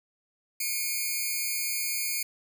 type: tone pair together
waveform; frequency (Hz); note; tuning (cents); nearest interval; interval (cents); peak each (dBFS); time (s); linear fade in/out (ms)
5% pulse; 2192 / 2416; C#7 / D7; -20 / +48; major second; 168; -21; 0.6-2.23; 5
effects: none